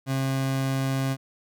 30% pulse tone, 134.2 Hz, C3, 44 cents sharp, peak -21 dBFS, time 0.06-1.17 s, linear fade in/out 50 ms, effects none

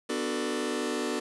sawtooth chord, B minor seventh, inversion none, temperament just, 246.9 / 296.3 / 370.4 / 444.5 Hz, B3 / D4 / F#4 / A4, 0 / +15 / +2 / +18 cents, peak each -30 dBFS, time 0.09-1.2 s, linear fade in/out 10 ms, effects resampled to 24000 Hz + 8-bit

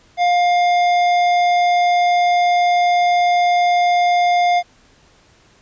sine tone with tanh clipping, 706 Hz, F5, 19 cents sharp, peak -14 dBFS, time 0.17-4.63 s, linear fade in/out 50 ms, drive 14 dB, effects pink hiss -52 dBFS RMS until 5.61 s + resampled to 16000 Hz

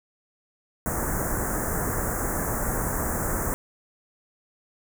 pink band-stop noise, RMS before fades -27 dBFS, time 0.86-3.54 s, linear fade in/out 0 ms, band 1800 to 6700 Hz, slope 48 dB/octave, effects none

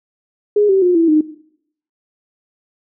sine tone with pitch steps, 415.3 / 385.3 / 357.4 / 331.5 / 307.5 Hz, G#4 / G4 / F4 / E4 / D#4, 0 / -30 / +40 / +10 / -20 cents, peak -9 dBFS, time 0.56-1.21 s, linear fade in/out 5 ms, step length 130 ms, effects noise-tail reverb RT60 0.7 s tail -17 dB re dry

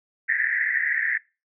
pink band-pass noise, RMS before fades -24 dBFS, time 0.28-1.18 s, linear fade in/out 10 ms, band 1700 to 2000 Hz, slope 96 dB/octave, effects noise-tail reverb RT60 0.3 s tail -24 dB re dry

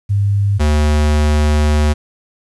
sine / square tone pair in turn, 100.6 / 75 Hz, G2 / D2, +45 / +37 cents, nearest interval perfect fourth, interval 508 cents, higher first, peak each -11 dBFS, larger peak neither, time 0.09-0.59 / 0.59-1.94 s, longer second, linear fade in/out 20 ms, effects resampled to 24000 Hz + 8-bit

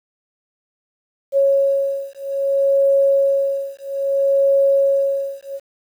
sine beating tone pair, 551 / 551.61 Hz, C#5 / C#5, -11 / -9 cents, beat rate 0.61 Hz, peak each -17 dBFS, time 1.32-5.6 s, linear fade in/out 50 ms, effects 8-bit

